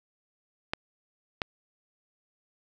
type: clicks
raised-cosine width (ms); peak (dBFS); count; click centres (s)
0.3; -12; 2; 0.735 / 1.418
effects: none